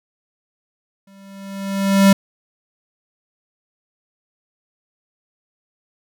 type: tone with exponential growth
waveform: square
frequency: 196 Hz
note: G3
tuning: in tune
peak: -7 dBFS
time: 1.07-2.13 s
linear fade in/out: 5 ms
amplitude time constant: 230 ms
effects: none